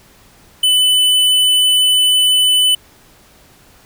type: tone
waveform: square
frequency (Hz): 3002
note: F#7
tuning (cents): +24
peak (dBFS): -10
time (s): 0.63-2.75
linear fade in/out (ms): 5
effects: pink hiss -47 dBFS RMS until 3.85 s